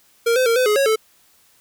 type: tone with pitch steps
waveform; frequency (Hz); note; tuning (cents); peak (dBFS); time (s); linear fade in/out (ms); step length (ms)
square; 465.2 / 513 / 460.8 / 508 / 420.9 / 550 / 438.2; A#4 / C5 / A#4 / B4 / G#4 / C#5 / A4; -4 / -34 / -20 / +49 / +23 / -14 / -7; -15; 0.26-0.96; 10; 100
effects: white hiss -56 dBFS RMS until 1.6 s